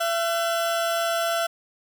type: tone pair together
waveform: 30% pulse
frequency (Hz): 674.2 / 1512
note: E5 / F#6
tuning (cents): +39 / +37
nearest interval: octave + major second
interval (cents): 1398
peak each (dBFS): -20 / -29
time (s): 0-1.47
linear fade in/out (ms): 10
effects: none